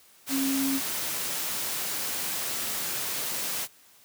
sine tone in noise, 270 Hz, C#4, 45 cents flat, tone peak -25 dBFS, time 0.29-0.81 s, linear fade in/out 50 ms, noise white, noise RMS -31 dBFS, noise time 0.26-3.68 s, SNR +3 dB, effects white hiss -57 dBFS RMS until 4.04 s + high-pass 100 Hz 12 dB/octave

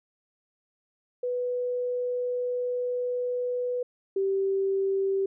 sine tone pair in turn, 493.9 / 388.9 Hz, B4 / G4, 0 / -14 cents, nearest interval major third, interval 414 cents, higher first, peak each -26 / -23 dBFS, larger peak second, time 1.23-3.83 / 4.16-5.26 s, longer first, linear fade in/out 5 ms, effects none

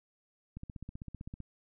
click train, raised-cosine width 5 ms, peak -30 dBFS, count 14, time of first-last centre 0.57-1.403 s, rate 15.6 Hz, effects none

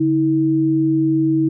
sine tone pair together, 143.4 / 320.6 Hz, D3 / E4, -41 / -48 cents, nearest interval octave + major second, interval 1393 cents, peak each -21 / -14 dBFS, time 0-1.49 s, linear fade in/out 10 ms, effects none

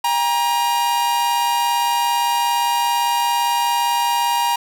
45% pulse tone pair together, 807.4 / 945 Hz, G#5 / A#5, -49 / +23 cents, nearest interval minor third, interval 272 cents, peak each -23 / -17 dBFS, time 0.04-4.56 s, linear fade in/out 5 ms, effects none

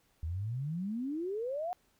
sine exponential sweep, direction up, 76.1 to 740 Hz, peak -33 dBFS, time 0.23-1.73 s, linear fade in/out 0 ms, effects pink hiss -71 dBFS RMS until 1.99 s

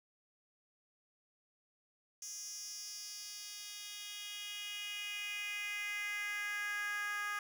10% pulse tone with high-pass filter sweep, 412.3 Hz, G#4, 13 cents flat, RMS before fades -42 dBFS, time 2.22-7.39 s, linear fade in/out 2 ms, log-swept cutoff 6100 to 1400 Hz, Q 3.6, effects none

